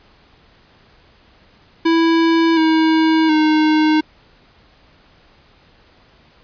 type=tone with pitch steps; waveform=square; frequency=329.6 / 319.3 / 309.3 Hz; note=E4 / D#4 / D#4; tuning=0 / +45 / -10 cents; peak=-12 dBFS; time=1.85-4.01 s; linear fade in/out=10 ms; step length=720 ms; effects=pink hiss -51 dBFS RMS until 6.43 s + resampled to 11025 Hz